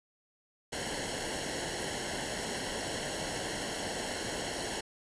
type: noise with comb filter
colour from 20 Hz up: pink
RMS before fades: -36 dBFS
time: 0.72-4.81 s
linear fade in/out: 10 ms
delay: 0.82 ms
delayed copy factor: -0.75
effects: resampled to 22050 Hz